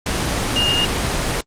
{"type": "tone in noise", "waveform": "sine", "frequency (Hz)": 2835, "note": "F7", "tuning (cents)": 25, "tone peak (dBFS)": -16, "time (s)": [0.56, 0.85], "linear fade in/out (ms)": 2, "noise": "pink", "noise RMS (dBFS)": -20, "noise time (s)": [0.06, 1.41], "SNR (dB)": 1, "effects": ["low-pass 9000 Hz 12 dB/octave", "Opus 24 kbps"]}